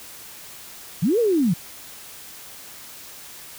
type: linear two-way sweep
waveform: sine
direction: up then down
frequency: 138.59 to 491.5 to 152 Hz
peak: -16 dBFS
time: 1.02-1.54 s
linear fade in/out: 10 ms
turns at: 1.19 s
effects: white hiss -41 dBFS RMS until 3.58 s